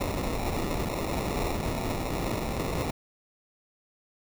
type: noise with sample-and-hold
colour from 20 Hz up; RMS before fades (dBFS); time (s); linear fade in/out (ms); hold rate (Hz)
pink; -30; 0-2.91; 10; 1575
effects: none